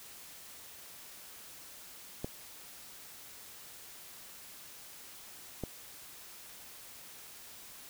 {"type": "clicks", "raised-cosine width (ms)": 2, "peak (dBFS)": -22, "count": 2, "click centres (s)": [2.245, 5.637], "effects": ["white hiss -51 dBFS RMS until 7.89 s"]}